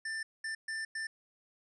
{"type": "tone bursts at uneven times", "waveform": "square", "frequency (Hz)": 1780, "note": "A6", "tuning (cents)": 20, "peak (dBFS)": -36, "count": 4, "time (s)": [[0.05, 0.23], [0.44, 0.55], [0.68, 0.85], [0.95, 1.07]], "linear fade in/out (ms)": 5, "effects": ["resampled to 22050 Hz"]}